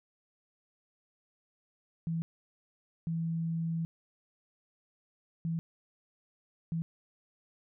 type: tone bursts at uneven times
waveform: sine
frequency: 164.81 Hz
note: E3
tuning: in tune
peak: -30 dBFS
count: 4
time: 2.07-2.22 / 3.07-3.85 / 5.45-5.59 / 6.72-6.82 s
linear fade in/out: 0 ms
effects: none